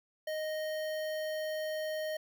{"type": "tone with notch filter", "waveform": "square", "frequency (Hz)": 621, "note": "D#5", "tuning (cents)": -3, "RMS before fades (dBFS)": -36, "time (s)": [0.27, 2.17], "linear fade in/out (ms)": 5, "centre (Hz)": 7800, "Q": 1.4, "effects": []}